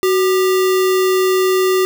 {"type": "tone with sample-and-hold", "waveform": "sine", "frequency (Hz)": 373.6, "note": "F#4", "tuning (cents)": 17, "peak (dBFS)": -11, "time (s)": [0.03, 1.85], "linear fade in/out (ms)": 0, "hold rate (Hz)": 1575, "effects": []}